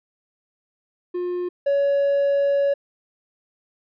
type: tone pair in turn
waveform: triangle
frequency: 356.2 / 562.1 Hz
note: F4 / C#5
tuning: +34 / +24 cents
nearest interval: minor sixth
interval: 790 cents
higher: second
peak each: -21 / -14 dBFS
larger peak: second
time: 1.14-1.49 / 1.66-2.74 s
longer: second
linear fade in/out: 10 ms
effects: tanh soft clip ceiling -11 dBFS + resampled to 11025 Hz